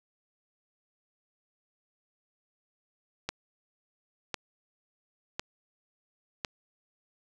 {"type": "click train", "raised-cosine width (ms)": 0.2, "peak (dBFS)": -14, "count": 4, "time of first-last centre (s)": [3.29, 6.448], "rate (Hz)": 0.95, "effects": []}